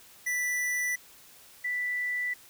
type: tone pair in turn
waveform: square / sine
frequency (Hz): 1975.5 / 1975.5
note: B6 / B6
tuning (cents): 0 / 0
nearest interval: unison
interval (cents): 0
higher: neither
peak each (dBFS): -28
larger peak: neither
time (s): 0.26-0.96 / 1.64-2.34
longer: neither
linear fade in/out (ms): 10
effects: white hiss -54 dBFS RMS until 2.49 s